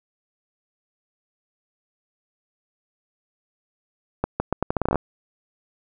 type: accelerating click train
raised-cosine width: 1 ms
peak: -7 dBFS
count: 13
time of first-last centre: 4.24-4.957 s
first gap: 160 ms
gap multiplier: 0.79
effects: none